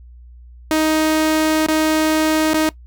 sawtooth tone with dropouts, 313 Hz, D#4, 10 cents sharp, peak -10 dBFS, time 0.71-2.69 s, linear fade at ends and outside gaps 1 ms, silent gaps 1.664-1.685 / 2.534-2.542 s, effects noise-tail reverb RT60 0.1 s tail -19 dB re dry + added 60 Hz sine -38 dBFS peak until 2.86 s

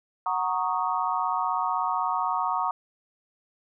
sine chord, D# minor seventh, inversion first, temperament equal, 740 / 932.3 / 1108.7 / 1244.5 Hz, F#5 / A#5 / C#6 / D#6, 0 / 0 / 0 / 0 cents, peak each -30 / -28 / -29 / -31 dBFS, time 0.26-2.71 s, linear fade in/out 2 ms, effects none

